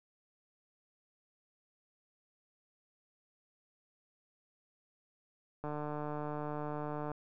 click train, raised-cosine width 1 ms, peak -26 dBFS, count 221, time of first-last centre 5.64-7.117 s, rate 149 Hz, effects none

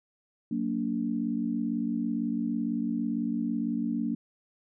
sine chord, Gb augmented, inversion none, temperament just, 185 / 231.2 / 289.1 Hz, Gb3 / Bb3 / D4, 0 / -14 / -27 cents, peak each -35 / -29 / -32 dBFS, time 0.51-4.15 s, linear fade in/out 5 ms, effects none

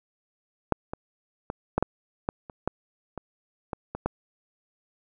clicks, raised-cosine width 1 ms, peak -6 / -18 / -16 / -8 / -8 / -11 / -26 / -11 / -20 / -16 / -18 / -11 dBFS, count 12, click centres 0.723 / 0.935 / 1.501 / 1.78 / 1.826 / 2.289 / 2.498 / 2.676 / 3.177 / 3.732 / 3.95 / 4.06 s, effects none

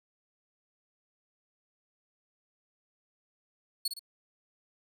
sawtooth tone with echo, 4378 Hz, C#8, 22 cents flat, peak -25 dBFS, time 3.85-3.88 s, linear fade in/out 5 ms, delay 57 ms, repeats 2, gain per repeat -7 dB, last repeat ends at 3.994 s, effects none

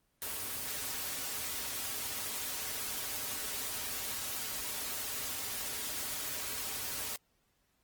white noise with comb filter, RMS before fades -38 dBFS, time 0.22-7.16 s, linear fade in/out 0 ms, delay 5.8 ms, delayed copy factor -0.6, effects pink hiss -75 dBFS RMS until 7.83 s + Opus 24 kbps

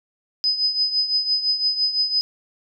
sine tone with tremolo, 5020 Hz, D#8, 15 cents sharp, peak -15 dBFS, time 0.44-2.21 s, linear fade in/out 0 ms, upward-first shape triangle, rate 5.9 Hz, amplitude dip 75%, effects none

